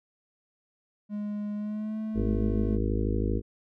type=tone with pitch glide; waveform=triangle; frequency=207.7 to 217.8 Hz; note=G#3 to A3; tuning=0 to -17 cents; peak=-28 dBFS; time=1.09-2.79 s; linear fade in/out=50 ms; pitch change=+83 cents; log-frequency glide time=1.55-1.99 s
type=harmonic tone; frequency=52.7 Hz; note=G#1; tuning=26 cents sharp; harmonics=1 / 2 / 4 / 5 / 6 / 7 / 8 / 9; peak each=-28 / -31 / -34 / -35 / -36 / -36 / -37 / -38 dBFS; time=2.14-3.42 s; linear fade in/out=50 ms
effects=none